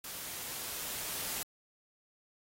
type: noise with level ramp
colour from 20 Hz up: white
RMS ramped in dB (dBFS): -43 to -37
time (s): 0.04-1.43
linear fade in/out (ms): 2
effects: AAC 48 kbps